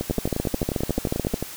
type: two click trains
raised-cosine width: 2 ms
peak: -12 / -9 dBFS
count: 17 / 18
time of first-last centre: 0.01-1.426 / 0.11-1.342 s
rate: 11.3 / 13.8 Hz
effects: white hiss -38 dBFS RMS until 1.56 s